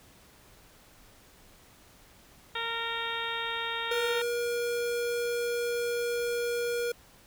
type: harmonic tone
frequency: 461.1 Hz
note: A#4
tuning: 19 cents flat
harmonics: 1 / 2 / 3 / 4 / 5 / 6 / 7 / 8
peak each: -41 / -38 / -37 / -38 / -41 / -42 / -40 / -38 dBFS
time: 2.55-4.22 s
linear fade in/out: 5 ms
type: tone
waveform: square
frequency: 476.6 Hz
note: A#4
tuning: 38 cents sharp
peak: -29 dBFS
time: 3.91-6.92 s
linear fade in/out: 5 ms
effects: pink hiss -57 dBFS RMS until 7.26 s